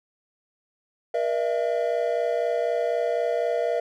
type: tone cluster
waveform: triangle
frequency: 476 / 607 / 671 Hz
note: A#4 / D#5 / E5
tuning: +36 / -43 / +31 cents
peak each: -24 / -26 / -24 dBFS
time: 1.14-3.8 s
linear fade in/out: 5 ms
effects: none